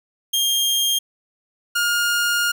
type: tone pair in turn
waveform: sawtooth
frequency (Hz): 3215 / 1418.5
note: G7 / F6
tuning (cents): +43 / +27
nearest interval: octave + major second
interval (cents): 1416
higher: first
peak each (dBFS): -14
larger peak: neither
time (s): 0.33-0.99 / 1.75-2.52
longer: second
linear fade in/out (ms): 10
effects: none